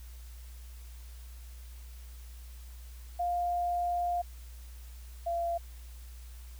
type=tone pair in turn; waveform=sine; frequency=703 / 683.8 Hz; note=F5 / F5; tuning=+11 / -37 cents; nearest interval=unison; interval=48 cents; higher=first; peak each=-28 / -29 dBFS; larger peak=first; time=3.19-4.22 / 5.26-5.58 s; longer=first; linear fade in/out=10 ms; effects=added 60 Hz sine -44 dBFS peak until 6.59 s + white hiss -58 dBFS RMS until 6.59 s